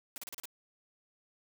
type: noise bursts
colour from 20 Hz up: white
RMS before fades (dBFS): -43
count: 6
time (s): 0.16-0.455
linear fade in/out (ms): 0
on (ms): 20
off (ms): 35
effects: none